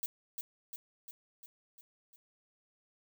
violet noise with echo, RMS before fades -36 dBFS, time 0.03-0.06 s, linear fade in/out 0 ms, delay 350 ms, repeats 6, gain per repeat -4 dB, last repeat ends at 2.16 s, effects none

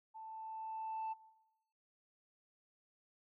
sine tone with level ramp, 883 Hz, A5, 6 cents sharp, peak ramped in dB -48 to -36 dBFS, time 0.14-1.14 s, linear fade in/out 20 ms, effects noise-tail reverb RT60 0.9 s tail -20 dB re dry + tanh soft clip ceiling -36 dBFS

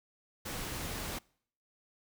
pink noise, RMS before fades -39 dBFS, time 0.45-1.19 s, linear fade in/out 10 ms, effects noise-tail reverb RT60 0.6 s tail -25 dB re dry

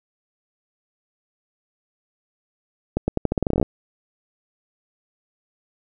accelerating click train, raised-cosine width 2 ms, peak -6 dBFS, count 15, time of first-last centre 2.97-3.628 s, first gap 110 ms, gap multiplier 0.85, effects none

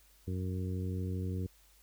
harmonic tone, 92.5 Hz, F#2, in tune, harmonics 1 / 2 / 3 / 4 / 5, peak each -34 / -40 / -44 / -46 / -48 dBFS, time 0.27-1.47 s, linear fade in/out 10 ms, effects added 50 Hz sine -64 dBFS peak until 1.82 s + white hiss -65 dBFS RMS until 1.82 s

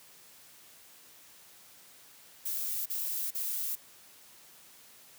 violet noise bursts, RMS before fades -34 dBFS, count 3, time 2.45-3.756 s, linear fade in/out 10 ms, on 410 ms, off 38 ms, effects white hiss -56 dBFS RMS until 5.18 s + high-pass 80 Hz 12 dB/octave

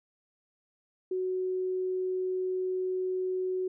sine tone, 370.8 Hz, F#4, 4 cents sharp, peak -28 dBFS, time 1.11-3.68 s, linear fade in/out 5 ms, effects none

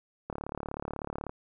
click train, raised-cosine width 1 ms, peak -21 dBFS, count 37, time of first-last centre 0.3-1.294 s, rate 36.2 Hz, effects none

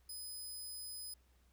10% pulse tone, 5020 Hz, D#8, 15 cents sharp, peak -39 dBFS, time 0.09-1.14 s, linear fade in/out 5 ms, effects added 62 Hz sine -67 dBFS peak until 1.52 s + pink hiss -75 dBFS RMS until 1.52 s

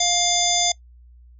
harmonic tone, 703 Hz, F5, 11 cents sharp, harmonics 1 / 3 / 5 / 7 / 9 / 10, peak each -24 / -30 / -22 / -25 / -23 / -25 dBFS, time 0-0.72 s, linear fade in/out 5 ms, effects noise-tail reverb RT60 0.1 s tail -22 dB re dry + added 60 Hz sine -45 dBFS peak until 1.39 s

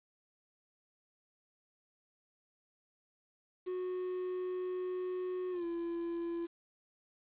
triangle tone with pitch glide, 366.1 to 339.6 Hz, F#4 to F4, -18 to -48 cents, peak -33 dBFS, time 3.66-6.47 s, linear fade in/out 20 ms, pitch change -130 cents, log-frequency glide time 5.51-5.65 s, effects resampled to 8000 Hz + 10-bit

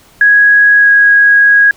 sine tone with pitch glide, 1661.2 to 1650.7 Hz, G#6 to G#6, 0 to -11 cents, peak -3 dBFS, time 0.21-1.71 s, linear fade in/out 2 ms, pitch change -11 cents, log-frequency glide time 0.78-0.89 s, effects pink hiss -44 dBFS RMS until 1.76 s

